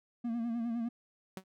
triangle tone with vibrato, 233.1 Hz, A#3, in tune, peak -30 dBFS, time 0.24-0.89 s, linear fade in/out 10 ms, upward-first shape sine, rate 9.8 Hz, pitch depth 54 cents each way
sawtooth tone with exponential decay, 188.7 Hz, F#3, 34 cents sharp, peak -32 dBFS, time 1.37-1.44 s, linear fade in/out 2 ms, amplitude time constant 15 ms
effects none

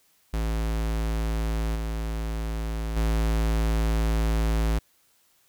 square tone with level steps, 55 Hz, A1, in tune, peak -25 / -28 / -22 dBFS, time 0.33-4.79 s, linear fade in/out 10 ms, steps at 1.75 / 2.96 s, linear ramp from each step 10 ms, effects white hiss -64 dBFS RMS until 5.48 s

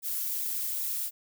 violet noise with flanger, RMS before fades -32 dBFS, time 0.02-1.11 s, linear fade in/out 50 ms, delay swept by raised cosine 0.64 to 5.64 ms, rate 2.5 Hz, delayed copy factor -1, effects none

